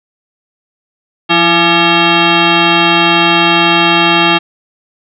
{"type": "tone with frequency modulation", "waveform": "sine", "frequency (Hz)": 1194, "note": "D6", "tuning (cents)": 28, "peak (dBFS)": -6, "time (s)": [1.29, 4.39], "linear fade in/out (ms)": 20, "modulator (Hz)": 510, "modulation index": 4.5, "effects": []}